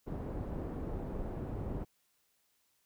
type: low-pass noise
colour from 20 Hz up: pink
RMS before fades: -39 dBFS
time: 0.06-1.85 s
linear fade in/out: 20 ms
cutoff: 560 Hz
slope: 12 dB/octave
effects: white hiss -75 dBFS RMS until 2.85 s